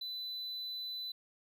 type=tone; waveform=triangle; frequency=4000 Hz; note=B7; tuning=21 cents sharp; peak=-37 dBFS; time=0.01-1.12 s; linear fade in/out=5 ms; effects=none